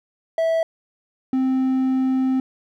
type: tone pair in turn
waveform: triangle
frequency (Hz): 654 / 261.3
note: E5 / C4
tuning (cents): -14 / -2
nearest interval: octave + major third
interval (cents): 1588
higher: first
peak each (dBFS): -15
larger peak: neither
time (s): 0.38-0.63 / 1.33-2.4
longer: second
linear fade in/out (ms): 2
effects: none